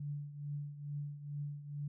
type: tone with tremolo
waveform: sine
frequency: 145.2 Hz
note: D3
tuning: 19 cents flat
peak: -36 dBFS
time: 0-1.88 s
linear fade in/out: 5 ms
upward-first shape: triangle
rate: 2.3 Hz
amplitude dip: 75%
effects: none